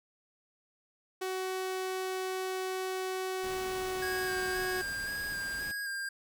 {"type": "tone with pitch glide", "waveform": "sawtooth", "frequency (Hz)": [374.8, 369.6], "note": ["F#4", "F#4"], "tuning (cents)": [22, -2], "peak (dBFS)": -29, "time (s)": [1.21, 4.82], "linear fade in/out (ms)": 10, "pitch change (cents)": -24, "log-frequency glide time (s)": [3.51, 4.71]}
{"type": "noise", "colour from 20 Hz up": "pink", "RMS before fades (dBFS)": -46, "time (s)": [3.43, 5.72], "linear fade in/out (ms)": 10}
{"type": "tone with vibrato", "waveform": "square", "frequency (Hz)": 1622, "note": "G#6", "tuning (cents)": -41, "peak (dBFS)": -35, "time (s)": [4.02, 6.09], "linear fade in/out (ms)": 5, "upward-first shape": "square", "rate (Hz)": 1.9, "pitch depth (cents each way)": 22}
{"effects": []}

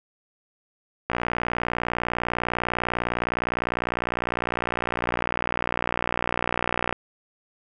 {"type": "click train", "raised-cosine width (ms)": 0.5, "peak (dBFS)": -9, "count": 350, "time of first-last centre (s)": [1.1, 6.926], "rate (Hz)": 59.9, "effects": []}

